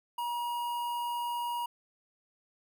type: tone with notch filter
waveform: square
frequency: 955 Hz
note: A#5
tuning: 42 cents sharp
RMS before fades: -34 dBFS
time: 0.18-1.66 s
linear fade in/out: 5 ms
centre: 5800 Hz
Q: 0.68
effects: none